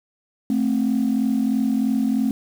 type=tone pair together; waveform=sine; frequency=220 / 263.1 Hz; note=A3 / C4; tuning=0 / +10 cents; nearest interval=minor third; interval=310 cents; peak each=-19 dBFS; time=0.5-2.31 s; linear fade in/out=2 ms; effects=tanh soft clip ceiling -13 dBFS + 7-bit